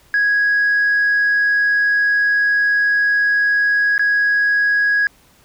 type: tone with dropouts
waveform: sine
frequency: 1659 Hz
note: G#6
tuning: 2 cents flat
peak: -11 dBFS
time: 0.14-5.07 s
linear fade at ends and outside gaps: 1 ms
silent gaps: 3.98-3.994 s
effects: tanh soft clip ceiling -10 dBFS + pink hiss -52 dBFS RMS until 5.44 s